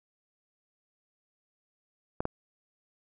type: clicks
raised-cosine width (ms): 1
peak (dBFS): -16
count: 2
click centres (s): 2.205 / 2.254
effects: none